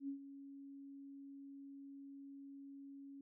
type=tone with ADSR envelope; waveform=sine; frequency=277.2 Hz; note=C#4; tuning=in tune; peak=-39 dBFS; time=0-3.21 s; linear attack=82 ms; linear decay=100 ms; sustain=-12 dB; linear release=3 ms; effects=none